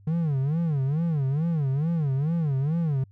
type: tone with vibrato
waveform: triangle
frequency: 150.2 Hz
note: D3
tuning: 39 cents sharp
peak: -20 dBFS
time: 0.07-3.04 s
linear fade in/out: 5 ms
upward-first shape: sine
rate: 2.3 Hz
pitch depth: 220 cents each way
effects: added 99 Hz sine -50 dBFS peak until 3.11 s